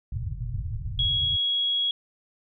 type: low-pass noise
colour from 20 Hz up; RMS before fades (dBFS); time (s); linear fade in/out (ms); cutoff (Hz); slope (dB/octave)
white; -31; 0.12-1.37; 5; 130; 48
type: tone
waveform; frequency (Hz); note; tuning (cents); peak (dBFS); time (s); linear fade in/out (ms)
sine; 3322; G#7; 0; -22; 0.99-1.91; 2
effects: none